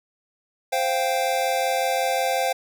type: chord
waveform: square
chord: C suspended fourth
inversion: none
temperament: equal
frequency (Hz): 523.3 / 698.5 / 784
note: C5 / F5 / G5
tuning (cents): 0 / 0 / 0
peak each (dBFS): -26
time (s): 0.72-2.53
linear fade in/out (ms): 10
effects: none